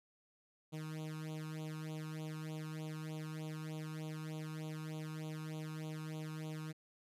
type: tone with flanger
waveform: sawtooth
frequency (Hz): 156.1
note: D#3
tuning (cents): +6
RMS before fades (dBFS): -44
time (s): 0.72-6.73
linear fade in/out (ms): 20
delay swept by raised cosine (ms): 0.28 to 0.79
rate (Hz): 3.3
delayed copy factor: +1
effects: resampled to 32000 Hz